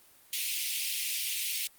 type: high-pass noise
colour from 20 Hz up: pink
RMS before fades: -32 dBFS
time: 0.33-1.67 s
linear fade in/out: 0 ms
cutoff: 2300 Hz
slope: 48 dB/octave
effects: white hiss -59 dBFS RMS until 1.78 s + Opus 32 kbps